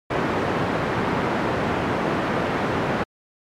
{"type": "band-pass noise", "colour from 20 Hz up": "pink", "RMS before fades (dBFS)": -23, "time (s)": [0.1, 3.04], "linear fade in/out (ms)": 10, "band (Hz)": [150, 1600], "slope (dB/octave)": 12, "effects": ["MP3 96 kbps"]}